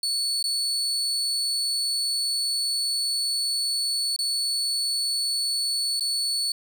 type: tone with dropouts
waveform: 35% pulse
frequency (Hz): 4435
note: C#8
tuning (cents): 0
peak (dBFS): -22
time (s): 0.03-6.52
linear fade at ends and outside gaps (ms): 2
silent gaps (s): 0.427-0.44 / 4.163-4.189 / 5.997-6.007
effects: none